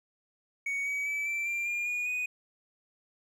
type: tone with pitch steps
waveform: triangle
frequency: 2235 / 2269 / 2303 / 2338 / 2373 / 2409 / 2446 / 2483 Hz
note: C#7 / C#7 / D7 / D7 / D7 / D7 / D#7 / D#7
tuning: +14 / +40 / -34 / -8 / +17 / +43 / -30 / -4 cents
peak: -28 dBFS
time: 0.66-2.26 s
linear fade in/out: 5 ms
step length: 200 ms
effects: none